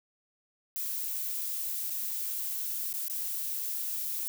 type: noise with dropouts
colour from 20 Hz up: violet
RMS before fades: -34 dBFS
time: 0.76-4.28 s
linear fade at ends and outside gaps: 0 ms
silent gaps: 1.899-1.904 / 2.928-2.939 / 3.082-3.098 s
effects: none